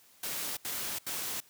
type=noise bursts; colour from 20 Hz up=white; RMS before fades=-36 dBFS; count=3; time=0.23-1.404 s; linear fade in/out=5 ms; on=340 ms; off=77 ms; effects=white hiss -61 dBFS RMS until 1.49 s + high-pass 80 Hz 12 dB/octave